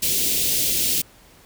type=band-stop noise; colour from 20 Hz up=white; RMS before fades=-21 dBFS; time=0.02-1.02 s; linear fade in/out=10 ms; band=500 to 2600 Hz; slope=24 dB/octave; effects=pink hiss -51 dBFS RMS until 1.45 s